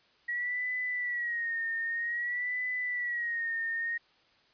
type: tone with vibrato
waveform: sine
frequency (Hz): 1912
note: A#6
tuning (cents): +43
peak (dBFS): -30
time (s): 0.28-3.98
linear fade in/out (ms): 10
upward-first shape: sine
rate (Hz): 0.52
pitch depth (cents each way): 78
effects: white hiss -65 dBFS RMS until 4.53 s + resampled to 11025 Hz